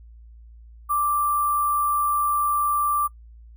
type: tone with sample-and-hold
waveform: sine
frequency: 1174.7 Hz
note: D6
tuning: in tune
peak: -19 dBFS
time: 0.89-3.08 s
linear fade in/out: 20 ms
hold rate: 11025 Hz
effects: noise-tail reverb RT60 0.1 s tail -22 dB re dry + added 57 Hz sine -43 dBFS peak until 3.56 s